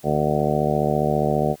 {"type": "harmonic tone", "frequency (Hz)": 74.8, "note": "D2", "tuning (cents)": 32, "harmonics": [1, 2, 3, 4, 5, 6, 7, 8, 9, 10], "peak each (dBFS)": [-36, -24, -26, -34, -27, -26, -31, -25, -29, -26], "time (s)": [0.03, 1.56], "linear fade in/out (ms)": 50, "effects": ["white hiss -51 dBFS RMS until 1.6 s"]}